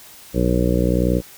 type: harmonic tone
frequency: 60.8 Hz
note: B1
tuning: 26 cents flat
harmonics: 1 / 2 / 3 / 4 / 5 / 6 / 7 / 8 / 9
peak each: -21 / -24 / -21 / -27 / -23 / -28 / -28 / -25 / -26 dBFS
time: 0.33-1.22 s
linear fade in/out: 50 ms
effects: white hiss -43 dBFS RMS until 1.37 s